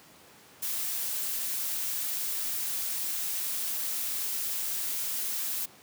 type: noise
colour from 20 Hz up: blue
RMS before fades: -32 dBFS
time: 0.62-5.66 s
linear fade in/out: 10 ms
effects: pink hiss -54 dBFS RMS until 5.82 s + high-pass 150 Hz 12 dB/octave